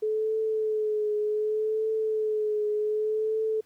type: tone with vibrato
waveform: sine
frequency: 430 Hz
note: A4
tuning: 40 cents flat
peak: -24 dBFS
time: 0.02-3.61 s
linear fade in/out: 10 ms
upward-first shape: triangle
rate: 0.66 Hz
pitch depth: 40 cents each way
effects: pink hiss -65 dBFS RMS until 3.65 s + high-pass 80 Hz 12 dB/octave